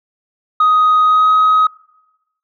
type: tone with pitch glide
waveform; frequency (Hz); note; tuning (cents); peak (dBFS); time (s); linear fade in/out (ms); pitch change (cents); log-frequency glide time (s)
sine; 1251 to 1264.1; D#6 to D#6; +9 to +27; -6; 0.6-1.67; 5; +18; 1.04-1.31
effects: noise-tail reverb RT60 1.0 s tail -23 dB re dry + tanh soft clip ceiling -6 dBFS